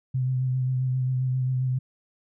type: tone with vibrato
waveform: sine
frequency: 128.7 Hz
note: C3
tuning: 28 cents flat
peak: -22 dBFS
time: 0.14-1.79 s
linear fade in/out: 10 ms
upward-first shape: sine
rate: 7.5 Hz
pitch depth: 24 cents each way
effects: none